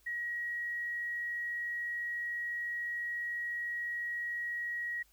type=tone; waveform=sine; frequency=1903 Hz; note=A#6; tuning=35 cents sharp; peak=-34 dBFS; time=0.06-5.03 s; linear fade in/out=10 ms; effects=added 50 Hz sine -68 dBFS peak until 5.12 s + white hiss -68 dBFS RMS until 5.12 s